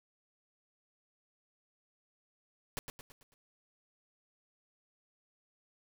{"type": "noise with echo", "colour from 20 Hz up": "pink", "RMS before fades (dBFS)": -38, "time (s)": [2.77, 2.79], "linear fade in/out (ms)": 0, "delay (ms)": 110, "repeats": 5, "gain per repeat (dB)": -6, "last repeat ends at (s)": 3.34, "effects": []}